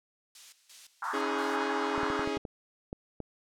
violet noise with tremolo, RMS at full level -37 dBFS, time 0.35-1.65 s, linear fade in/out 2 ms, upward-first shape square, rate 2.9 Hz, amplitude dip 80%
pink band-pass noise, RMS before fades -35 dBFS, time 1.02-2.25 s, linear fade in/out 5 ms, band 840 to 1600 Hz, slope 48 dB/octave
sawtooth chord, C# suspended second, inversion none, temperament equal with one note detuned, 277.2 / 319.1 / 415.3 Hz, C#4 / D#4 / G#4, 0 / +44 / 0 cents, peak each -32 / -33 / -29 dBFS, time 1.13-2.38 s, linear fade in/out 10 ms
clicks, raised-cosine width 2 ms, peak -24 dBFS, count 9, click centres 1.979 / 2.032 / 2.102 / 2.194 / 2.275 / 2.371 / 2.452 / 2.929 / 3.203 s
effects low-pass 5000 Hz 12 dB/octave

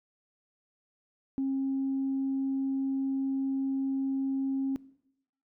sine tone, 269.5 Hz, C#4, 49 cents flat, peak -26 dBFS, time 1.38-4.76 s, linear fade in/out 0 ms, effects noise-tail reverb RT60 0.8 s tail -21 dB re dry + tanh soft clip ceiling -23 dBFS

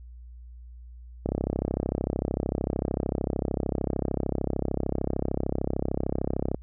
click train, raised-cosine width 2 ms, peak -13 dBFS, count 177, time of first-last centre 1.26-6.545 s, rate 33.3 Hz, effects added 60 Hz sine -42 dBFS peak until 6.62 s

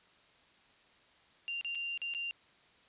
sine tone with dropouts, 2782 Hz, F7, 7 cents flat, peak -35 dBFS, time 1.48-2.31 s, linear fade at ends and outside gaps 0 ms, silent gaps 1.611-1.647 / 1.749-1.754 / 1.976-2.017 / 2.138-2.148 s, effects white hiss -64 dBFS RMS until 2.88 s + resampled to 8000 Hz

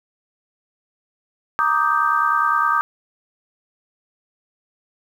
sine chord, Eb major seventh, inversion second, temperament equal, 932.3 / 1174.7 / 1244.5 / 1568 Hz, Bb5 / D6 / Eb6 / G6, 0 / 0 / 0 / 0 cents, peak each -25 / -20 / -19 / -22 dBFS, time 1.59-2.81 s, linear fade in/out 0 ms, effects 8-bit

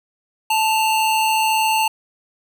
square tone pair together, 879 / 2791 Hz, A5 / F7, -2 / -2 cents, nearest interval octave + minor sixth, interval 2000 cents, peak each -17 / -23 dBFS, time 0.5-1.88 s, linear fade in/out 5 ms, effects none

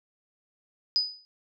sine tone with exponential decay, 4978 Hz, D#8, in tune, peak -18 dBFS, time 0.96-1.25 s, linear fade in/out 0 ms, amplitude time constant 61 ms, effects none

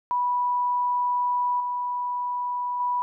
sine tone with level steps, 982 Hz, B5, 10 cents flat, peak -21 / -25 / -22 dBFS, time 0.11-3.02 s, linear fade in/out 0 ms, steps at 1.6 / 2.8 s, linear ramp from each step 2 ms, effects none

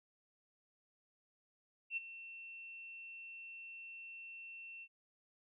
sine tone with ADSR envelope, 2700 Hz, E7, 41 cents sharp, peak -34 dBFS, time 1.9-4.88 s, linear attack 69 ms, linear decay 18 ms, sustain -14 dB, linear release 54 ms, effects none

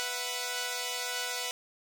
5% pulse chord, B suspended fourth, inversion none, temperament equal with one note detuned, 493.9 / 663.1 / 740 Hz, B4 / E5 / F#5, 0 / +10 / 0 cents, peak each -24 / -29 / -25 dBFS, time 0-1.51 s, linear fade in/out 0 ms, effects none

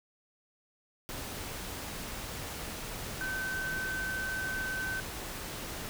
sine tone in noise, 1534 Hz, G6, 38 cents flat, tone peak -33 dBFS, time 3.21-5 s, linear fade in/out 0 ms, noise pink, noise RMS -40 dBFS, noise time 1.09-5.89 s, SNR +4 dB, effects none

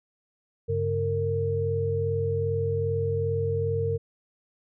sine tone cluster, 98.5 / 141 / 458.4 Hz, G2 / C#3 / A#4, +9 / +30 / -29 cents, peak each -28 / -32 / -26 dBFS, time 0.68-3.98 s, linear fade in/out 20 ms, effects none

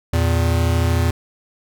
square tone pair together, 83.29 / 116.54 Hz, E2 / A#2, +18 / 0 cents, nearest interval tritone, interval 582 cents, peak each -17 / -21 dBFS, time 0.13-1.11 s, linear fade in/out 5 ms, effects none

